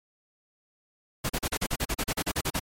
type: noise bursts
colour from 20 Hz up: pink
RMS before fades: -28 dBFS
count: 15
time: 1.24-2.597 s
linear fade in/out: 10 ms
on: 55 ms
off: 38 ms
effects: MP3 64 kbps